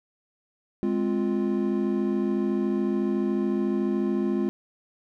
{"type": "chord", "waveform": "triangle", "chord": "F minor", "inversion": "first", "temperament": "equal", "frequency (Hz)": [207.7, 261.6, 349.2], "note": ["Ab3", "C4", "F4"], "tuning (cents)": [0, 0, 0], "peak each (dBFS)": [-24, -27, -25], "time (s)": [0.83, 4.49], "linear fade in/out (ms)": 0, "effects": []}